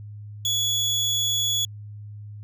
30% pulse tone, 3387 Hz, G#7, 33 cents sharp, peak -19 dBFS, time 0.45-1.65 s, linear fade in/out 2 ms, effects added 104 Hz sine -36 dBFS peak until 2.43 s

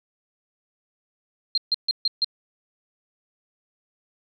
sine tone bursts, 4186 Hz, C8, in tune, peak -18 dBFS, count 5, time 1.55-2.245 s, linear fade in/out 2 ms, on 27 ms, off 140 ms, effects none

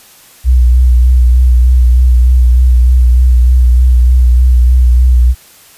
sine tone with vibrato, 61.74 Hz, B1, in tune, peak -3 dBFS, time 0.44-5.35 s, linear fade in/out 50 ms, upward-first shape sine, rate 3.3 Hz, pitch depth 36 cents each way, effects white hiss -40 dBFS RMS until 5.77 s + resampled to 32000 Hz

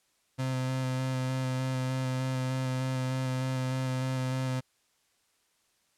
35% pulse tone with vibrato, 129.8 Hz, C3, 13 cents flat, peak -27 dBFS, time 0.38-4.61 s, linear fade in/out 20 ms, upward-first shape square, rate 3.3 Hz, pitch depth 12 cents each way, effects white hiss -71 dBFS RMS until 5.97 s + low-pass 10000 Hz 12 dB/octave

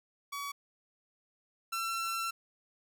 sawtooth tone pair in turn, 1134 / 1348.6 Hz, C#6 / E6, +39 / +39 cents, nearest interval minor third, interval 300 cents, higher second, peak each -33 / -29 dBFS, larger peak second, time 0.32-0.52 / 1.72-2.31 s, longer second, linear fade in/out 10 ms, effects none

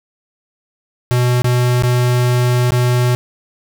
square tone with dropouts, 123.47 Hz, B2, in tune, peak -12 dBFS, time 1.11-3.15 s, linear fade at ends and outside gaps 0 ms, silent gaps 1.42-1.444 / 1.823-1.835 / 2.706-2.72 s, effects none

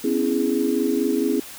sine chord, C# minor seventh, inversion third, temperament equal with one note detuned, 252.7 / 277.2 / 329.6 / 415.3 Hz, B3 / C#4 / E4 / G#4, +40 / 0 / 0 / 0 cents, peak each -24 dBFS, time 0.04-1.4 s, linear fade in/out 5 ms, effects white hiss -39 dBFS RMS until 1.58 s

